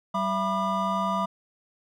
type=tone cluster; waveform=triangle; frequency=192.6 / 669 / 981 / 1203 Hz; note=G3 / E5 / B5 / D6; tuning=-30 / +25 / -12 / +41 cents; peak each=-28 / -29 / -27 / -27 dBFS; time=0.14-1.26 s; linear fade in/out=10 ms; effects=none